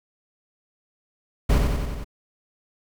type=noise with echo; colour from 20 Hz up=brown; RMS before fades=-17 dBFS; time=1.49-1.59 s; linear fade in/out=10 ms; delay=91 ms; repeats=5; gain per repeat=-3 dB; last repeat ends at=2.045 s; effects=none